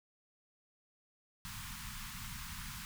pink band-stop noise, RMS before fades -45 dBFS, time 1.45-2.85 s, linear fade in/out 0 ms, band 220 to 940 Hz, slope 48 dB/octave, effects none

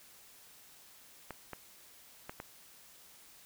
clicks, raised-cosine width 0.5 ms, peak -26 dBFS, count 4, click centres 1.307 / 1.533 / 2.295 / 2.401 s, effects white hiss -58 dBFS RMS until 3.45 s

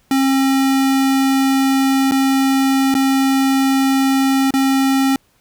square tone with dropouts, 269 Hz, C4, 48 cents sharp, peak -13 dBFS, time 0.11-5.16 s, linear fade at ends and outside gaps 2 ms, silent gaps 2.112-2.119 / 2.942-2.95 / 4.507-4.538 s, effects pink hiss -58 dBFS RMS until 5.4 s

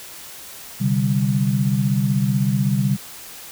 sine chord, C suspended second, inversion none, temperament equal, 130.81 / 146.83 / 196 Hz, C3 / D3 / G3, 0 / 0 / 0 cents, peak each -20 / -22 / -20 dBFS, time 0.8-2.97 s, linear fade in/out 20 ms, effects white hiss -38 dBFS RMS until 3.51 s

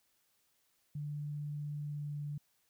sine tone with pitch glide, 147.3 to 146.37 Hz, D3 to D3, +6 to -5 cents, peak -37 dBFS, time 0.95-2.38 s, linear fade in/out 5 ms, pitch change -11 cents, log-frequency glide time 1.78-2.19 s, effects white hiss -75 dBFS RMS until 2.69 s

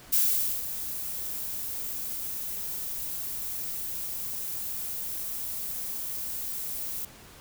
violet noise with ADSR envelope, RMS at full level -22 dBFS, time 0.12-7.05 s, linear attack 15 ms, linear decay 480 ms, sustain -12 dB, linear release 4 ms, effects pink hiss -50 dBFS RMS until 7.4 s

